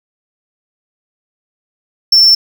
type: tone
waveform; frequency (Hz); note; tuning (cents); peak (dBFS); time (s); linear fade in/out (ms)
triangle; 5390; E8; +38; -3; 2.12-2.35; 5
effects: none